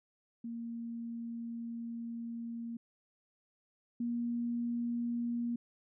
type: tone pair in turn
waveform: sine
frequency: 232.6 / 237.2 Hz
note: A#3 / A#3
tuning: -4 / +30 cents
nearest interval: unison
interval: 34 cents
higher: second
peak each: -38 / -32 dBFS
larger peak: second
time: 0.44-2.77 / 4-5.56 s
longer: first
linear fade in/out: 5 ms
effects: none